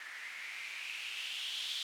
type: noise with low-pass filter sweep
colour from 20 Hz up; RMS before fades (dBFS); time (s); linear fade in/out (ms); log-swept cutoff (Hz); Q
violet; -42; 0-1.83; 2; 1800 to 3500; 5
effects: none

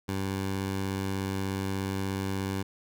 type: tone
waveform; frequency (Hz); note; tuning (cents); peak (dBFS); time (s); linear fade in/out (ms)
15% pulse; 96.7; G2; -23; -23; 0.08-2.63; 10
effects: none

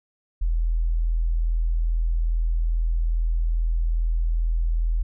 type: tone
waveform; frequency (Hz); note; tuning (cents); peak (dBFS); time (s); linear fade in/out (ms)
sine; 41.2; E1; 0; -19; 0.41-5.03; 10
effects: none

